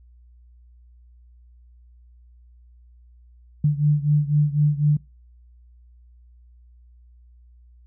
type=beating tone pair; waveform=sine; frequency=146.83 / 150.83 Hz; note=D3 / D3; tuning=0 / +47 cents; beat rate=4 Hz; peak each=-18 / -21 dBFS; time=3.64-4.97 s; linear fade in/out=5 ms; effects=noise-tail reverb RT60 0.3 s tail -25 dB re dry + added 60 Hz sine -48 dBFS peak until 7.86 s